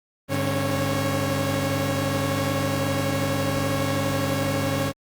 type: tone cluster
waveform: sawtooth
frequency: 100.3 / 146.3 / 270 / 552 Hz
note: G2 / D3 / C#4 / C#5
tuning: +40 / -6 / -45 / -7 cents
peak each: -24 dBFS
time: 0.28-4.93 s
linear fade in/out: 50 ms
effects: Opus 24 kbps